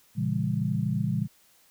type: chord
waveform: sine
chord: A# diminished seventh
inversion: none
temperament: just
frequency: 116.54 / 139.85 / 167.82 / 201.4 Hz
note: A#2 / C#3 / E3 / G3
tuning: 0 / +16 / +31 / +47 cents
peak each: -30 dBFS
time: 0.15-1.28 s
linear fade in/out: 50 ms
effects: white hiss -61 dBFS RMS until 1.7 s